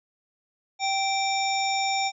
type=harmonic tone with a mistuned harmonic; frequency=780 Hz; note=G5; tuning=9 cents flat; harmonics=1 / 3 / 5 / 7 / 9; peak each=-25 / -30 / -32 / -33 / -35 dBFS; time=0.79-2.12 s; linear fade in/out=50 ms; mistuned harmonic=5; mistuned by=-100 cents; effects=none